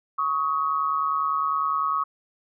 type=tone pair together; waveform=sine; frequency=1114 / 1263.9 Hz; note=C#6 / D#6; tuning=+8 / +27 cents; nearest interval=major second; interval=219 cents; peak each=-24 / -25 dBFS; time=0.18-2.04 s; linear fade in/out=10 ms; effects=none